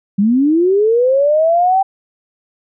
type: linear sweep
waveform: sine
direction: up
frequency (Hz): 190.7 to 784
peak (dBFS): -9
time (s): 0.18-1.83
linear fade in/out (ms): 10
effects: none